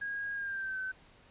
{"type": "tone with pitch glide", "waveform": "sine", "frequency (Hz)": [1637, 1527.4], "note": ["G#6", "G6"], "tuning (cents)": [-25, -45], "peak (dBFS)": -34, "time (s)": [0.01, 0.92], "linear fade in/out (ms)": 10, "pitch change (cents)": -120, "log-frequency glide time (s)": [0.34, 0.79], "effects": ["pink hiss -60 dBFS RMS until 1.3 s", "resampled to 8000 Hz"]}